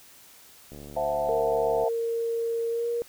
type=click train; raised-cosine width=2 ms; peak=-30 dBFS; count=82; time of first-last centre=0.72-1.837 s; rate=72.5 Hz
type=chord; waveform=sine; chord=F# half-diminished seventh; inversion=second; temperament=equal with one note detuned; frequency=523.3 / 659.3 / 735.3 / 880 Hz; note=C5 / E5 / F#5 / A5; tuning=0 / 0 / -11 / 0 cents; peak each=-30 / -27 / -32 / -33 dBFS; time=0.96-1.89 s; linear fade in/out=10 ms
type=tone with pitch glide; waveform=sine; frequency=461.7 to 471.4 Hz; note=A#4 to A#4; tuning=-17 to +19 cents; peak=-25 dBFS; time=1.29-3.02 s; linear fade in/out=0 ms; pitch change=+36 cents; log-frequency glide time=2.69-2.89 s
effects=white hiss -52 dBFS RMS until 3.08 s